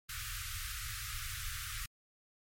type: band-stop noise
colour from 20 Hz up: pink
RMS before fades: -41 dBFS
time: 0.09-1.86 s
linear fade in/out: 5 ms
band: 120 to 1200 Hz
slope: 96 dB/octave
effects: MP3 64 kbps

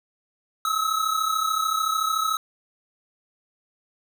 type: tone pair together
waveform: square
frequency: 1274.4 / 1308 Hz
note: D#6 / E6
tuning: +41 / -14 cents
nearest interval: unison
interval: 45 cents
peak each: -25 / -26 dBFS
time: 0.65-2.37 s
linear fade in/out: 2 ms
effects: none

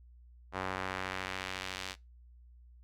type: tone with band-pass filter sweep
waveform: sawtooth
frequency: 94 Hz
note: F#2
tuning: 28 cents sharp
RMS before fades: -39 dBFS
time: 0.52-1.96 s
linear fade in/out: 50 ms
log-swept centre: 1100 to 4000 Hz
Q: 0.92
effects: noise-tail reverb RT60 0.2 s tail -20 dB re dry + added 60 Hz sine -54 dBFS peak until 2.83 s

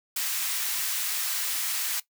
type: high-pass noise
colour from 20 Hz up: white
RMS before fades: -29 dBFS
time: 0.16-2 s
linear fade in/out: 5 ms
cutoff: 1300 Hz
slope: 12 dB/octave
effects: noise-tail reverb RT60 0.1 s tail -17 dB re dry

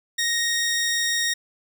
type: tone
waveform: 15% pulse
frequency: 1866 Hz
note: A#6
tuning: 1 cent sharp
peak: -15 dBFS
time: 0.18-1.34 s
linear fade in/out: 10 ms
effects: none

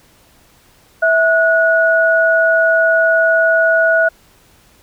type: tone pair together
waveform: sine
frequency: 654 / 1460.1 Hz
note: E5 / F#6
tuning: -14 / -23 cents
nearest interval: octave + major second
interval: 1391 cents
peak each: -12 dBFS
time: 1.02-4.09 s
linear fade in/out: 10 ms
effects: pink hiss -50 dBFS RMS until 4.82 s

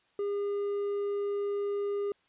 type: tone with hard clipping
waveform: sine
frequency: 405.3 Hz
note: G#4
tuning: 42 cents flat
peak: -30 dBFS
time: 0.19-2.12 s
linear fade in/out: 2 ms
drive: 3 dB
effects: white hiss -69 dBFS RMS until 2.28 s + resampled to 8000 Hz

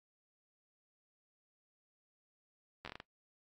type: slowing click train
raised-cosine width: 0.3 ms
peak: -28 dBFS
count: 7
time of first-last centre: 2.85-3.001 s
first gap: 11 ms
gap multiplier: 1.33
effects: noise-tail reverb RT60 0.1 s tail -21 dB re dry + AAC 32 kbps

